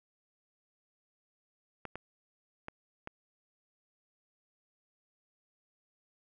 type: clicks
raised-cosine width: 0.5 ms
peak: -25 dBFS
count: 4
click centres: 1.853 / 1.956 / 2.684 / 3.074 s
effects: none